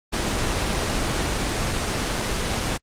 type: noise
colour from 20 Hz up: pink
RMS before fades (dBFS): -23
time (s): 0.12-2.78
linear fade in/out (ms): 20
effects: low-pass 8000 Hz 12 dB/octave + Opus 24 kbps